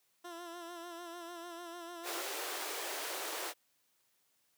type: tone with vibrato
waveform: 15% pulse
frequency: 343.2 Hz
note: F4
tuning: 30 cents flat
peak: -38 dBFS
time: 0.24-2.22 s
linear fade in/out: 10 ms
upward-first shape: sine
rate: 6.7 Hz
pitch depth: 51 cents each way
type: high-pass noise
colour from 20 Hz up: pink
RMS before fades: -40 dBFS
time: 2.03-3.54 s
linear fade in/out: 50 ms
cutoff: 350 Hz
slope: 48 dB/octave
effects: white hiss -75 dBFS RMS until 4.57 s + high-pass 100 Hz 12 dB/octave